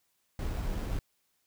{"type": "noise with sample-and-hold", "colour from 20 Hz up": "brown", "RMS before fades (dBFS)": -33, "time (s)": [0.39, 0.99], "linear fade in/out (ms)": 2, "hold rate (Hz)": 6300, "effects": ["white hiss -75 dBFS RMS until 1.46 s"]}